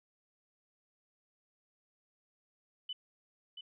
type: tone with echo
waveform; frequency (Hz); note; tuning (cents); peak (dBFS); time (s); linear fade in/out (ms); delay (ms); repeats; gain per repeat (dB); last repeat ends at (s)
sine; 2998; F#7; +22; -37; 2.89-2.93; 5; 680; 1; -7; 3.61
effects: none